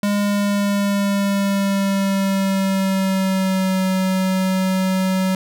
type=tone with pitch glide; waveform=square; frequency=204 to 188.15 Hz; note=G#3 to F#3; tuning=-31 to +29 cents; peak=-17 dBFS; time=0.03-5.35 s; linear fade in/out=2 ms; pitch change=-140 cents; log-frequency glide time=0.19-3.83 s; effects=none